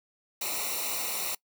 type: noise with comb filter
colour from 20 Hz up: white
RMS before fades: -32 dBFS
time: 0.41-1.35 s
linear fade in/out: 5 ms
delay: 0.61 ms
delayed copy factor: -0.8
effects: noise-tail reverb RT60 0.1 s tail -23 dB re dry